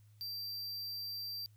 square tone, 4699 Hz, D8, in tune, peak -40 dBFS, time 0.21-1.46 s, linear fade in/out 0 ms, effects added 105 Hz sine -59 dBFS peak until 1.56 s + white hiss -75 dBFS RMS until 1.56 s

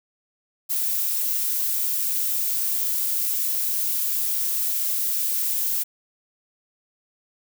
violet noise, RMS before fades -24 dBFS, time 0.69-5.84 s, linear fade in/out 20 ms, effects none

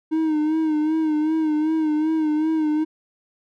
triangle tone with vibrato, 311.1 Hz, D#4, in tune, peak -16 dBFS, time 0.11-2.85 s, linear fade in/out 20 ms, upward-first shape sine, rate 2.6 Hz, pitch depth 51 cents each way, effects none

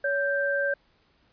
sine tone pair together, 563.2 / 1571 Hz, C#5 / G6, +27 / +3 cents, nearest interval octave + tritone, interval 1776 cents, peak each -26 dBFS, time 0.04-0.74 s, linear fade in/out 5 ms, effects pink hiss -65 dBFS RMS until 1.32 s + resampled to 11025 Hz

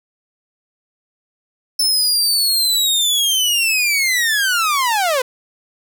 sawtooth linear sweep, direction down, 5300 to 487 Hz, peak -11 dBFS, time 1.79-5.22 s, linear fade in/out 5 ms, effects none

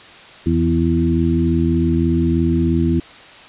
harmonic tone with a mistuned harmonic, 83.3 Hz, E2, 19 cents sharp, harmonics 1 / 2 / 3 / 4, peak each -19 / -19 / -19 / -19 dBFS, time 0.46-3 s, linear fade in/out 5 ms, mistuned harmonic 2, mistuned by -27 cents, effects white hiss -40 dBFS RMS until 3.48 s + resampled to 8000 Hz

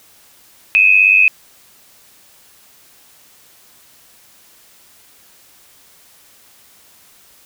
sine tone pair together, 2495 / 2592 Hz, D#7 / E7, +4 / -30 cents, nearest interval minor second, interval 66 cents, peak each -10 dBFS, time 0.75-1.28 s, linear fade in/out 0 ms, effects white hiss -48 dBFS RMS until 7.45 s

